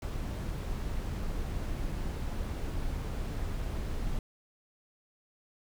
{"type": "noise", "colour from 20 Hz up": "brown", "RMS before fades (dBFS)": -34, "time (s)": [0.02, 4.19], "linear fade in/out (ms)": 2, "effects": []}